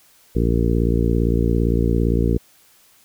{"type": "harmonic tone", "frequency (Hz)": 57.6, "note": "A#1", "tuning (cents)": -20, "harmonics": [1, 2, 3, 4, 5, 6, 7, 8], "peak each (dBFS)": [-19, -22, -24, -25, -26, -27, -27, -28], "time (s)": [0.35, 2.38], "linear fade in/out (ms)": 10, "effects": ["white hiss -54 dBFS RMS until 3.04 s"]}